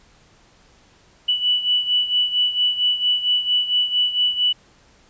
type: beating tone pair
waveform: sine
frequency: 2960 / 2964.4 Hz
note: F#7 / F#7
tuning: 0 / +3 cents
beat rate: 4.4 Hz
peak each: -18 / -23 dBFS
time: 1.28-4.53 s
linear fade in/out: 10 ms
effects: pink hiss -54 dBFS RMS until 5.09 s + resampled to 16000 Hz